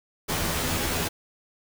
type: noise with comb filter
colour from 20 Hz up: pink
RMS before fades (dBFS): -27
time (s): 0.28-1.09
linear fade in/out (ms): 20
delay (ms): 12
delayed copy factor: +0.95
effects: none